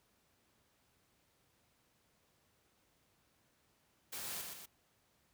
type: noise with echo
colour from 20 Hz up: white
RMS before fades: -44 dBFS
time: 4.12-4.42 s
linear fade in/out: 10 ms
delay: 120 ms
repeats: 2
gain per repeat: -4 dB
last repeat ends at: 4.66 s
effects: pink hiss -74 dBFS RMS until 5.33 s + high-pass 60 Hz 12 dB/octave